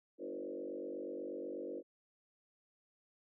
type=tone with frequency modulation; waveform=sine; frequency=415.3 Hz; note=G#4; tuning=in tune; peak=-40 dBFS; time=0.18-1.83 s; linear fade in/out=50 ms; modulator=48.2 Hz; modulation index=2.7; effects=none